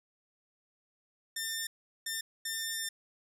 10% pulse tone bursts at uneven times, 1799 Hz, A6, 38 cents sharp, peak -25 dBFS, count 3, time 1.36-1.67 / 2.06-2.21 / 2.45-2.89 s, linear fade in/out 5 ms, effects none

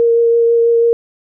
sine tone with vibrato, 465.5 Hz, A#4, 2 cents flat, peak -8 dBFS, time 0-0.93 s, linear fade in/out 0 ms, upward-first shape triangle, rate 6.1 Hz, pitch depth 12 cents each way, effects none

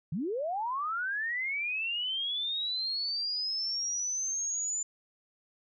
sine linear sweep, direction up, 134.8 to 7100 Hz, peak -30 dBFS, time 0.12-4.83 s, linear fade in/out 5 ms, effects none

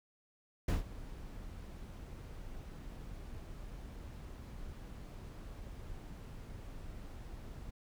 brown noise with ADSR envelope, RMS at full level -29 dBFS, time 0.68-7.71 s, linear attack 6 ms, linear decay 140 ms, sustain -18 dB, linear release 13 ms, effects none

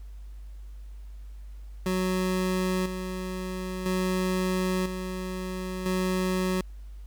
25% pulse tone with tremolo, 185 Hz, F#3, in tune, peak -21 dBFS, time 1.86-6.61 s, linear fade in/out 2 ms, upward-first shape square, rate 0.5 Hz, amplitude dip 55%, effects added 50 Hz sine -39 dBFS peak until 7.06 s + pink hiss -64 dBFS RMS until 7.06 s

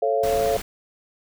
sine chord, A augmented, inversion none, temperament just, 440 / 550 / 687.5 Hz, A4 / C#5 / E#5, 0 / -14 / -27 cents, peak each -23 dBFS, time 0.02-0.57 s, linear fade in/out 5 ms
pink noise, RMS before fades -32 dBFS, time 0.23-0.62 s, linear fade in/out 5 ms
effects none

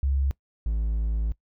sine / triangle tone pair in turn, 68.3 / 54.59 Hz, C#2 / A1, -25 / -13 cents, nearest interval major third, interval 388 cents, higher first, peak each -21 dBFS, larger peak neither, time 0.03-0.31 / 0.66-1.32 s, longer second, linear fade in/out 0 ms, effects noise-tail reverb RT60 0.1 s tail -21 dB re dry

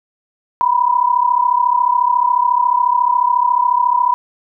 sine tone pair together, 965.9 / 1000 Hz, B5 / B5, -39 / +21 cents, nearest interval minor second, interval 60 cents, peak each -14 dBFS, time 0.61-4.14 s, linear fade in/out 0 ms, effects none

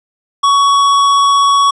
sine tone with tanh clipping, 1121 Hz, C#6, 19 cents sharp, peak -9 dBFS, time 0.43-1.71 s, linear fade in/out 10 ms, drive 15 dB, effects resampled to 24000 Hz

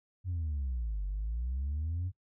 sine exponential two-way sweep, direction down then up, 94.4 to 47.23 to 94.4 Hz, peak -30 dBFS, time 0.24-2.12 s, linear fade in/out 50 ms, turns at 1.06 s, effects noise-tail reverb RT60 0.1 s tail -17 dB re dry + tanh soft clip ceiling -29 dBFS

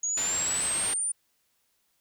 sine linear sweep, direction up, 6645 to 9300 Hz, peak -26 dBFS, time 0.03-1.12 s, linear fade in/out 5 ms
white low-pass noise, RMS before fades -36 dBFS, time 0.17-0.94 s, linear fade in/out 5 ms, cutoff 4500 Hz, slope 12 dB/octave
effects white hiss -72 dBFS RMS until 2 s

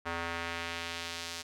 square tone with band-pass filter sweep, 84.5 Hz, E2, 43 cents sharp, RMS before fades -38 dBFS, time 0.05-1.43 s, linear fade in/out 20 ms, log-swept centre 1400 to 5200 Hz, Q 1, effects none

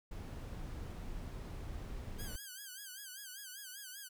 brown noise, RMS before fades -44 dBFS, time 0.11-2.36 s, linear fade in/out 5 ms
5% pulse tone with vibrato, 1568 Hz, G6, in tune, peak -36 dBFS, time 2.18-4.09 s, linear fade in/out 20 ms, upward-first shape sine, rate 5.1 Hz, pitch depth 110 cents each way
effects none

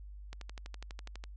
click train, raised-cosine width 0.2 ms, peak -28 dBFS, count 12, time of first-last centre 0.33-1.239 s, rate 12.1 Hz, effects added 50 Hz sine -45 dBFS peak until 1.36 s + resampled to 24000 Hz

